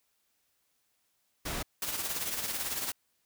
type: noise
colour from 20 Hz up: pink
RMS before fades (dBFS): -35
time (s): 1.45-1.63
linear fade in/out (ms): 10
type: noise with tremolo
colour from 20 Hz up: white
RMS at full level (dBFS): -32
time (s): 1.82-2.92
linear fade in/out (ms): 2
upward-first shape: triangle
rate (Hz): 18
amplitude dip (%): 60
effects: white hiss -75 dBFS RMS until 3.25 s